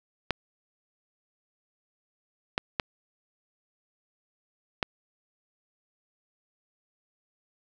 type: clicks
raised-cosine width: 0.3 ms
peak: -9 dBFS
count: 4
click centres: 0.307 / 2.579 / 2.798 / 4.828 s
effects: none